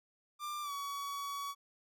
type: tone with pitch glide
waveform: 45% pulse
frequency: 1189 to 1129.4 Hz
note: D6 to C#6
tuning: +21 to +32 cents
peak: -38 dBFS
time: 0.39-1.55 s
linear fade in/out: 50 ms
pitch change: -89 cents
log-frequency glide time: 0.62-0.72 s
effects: none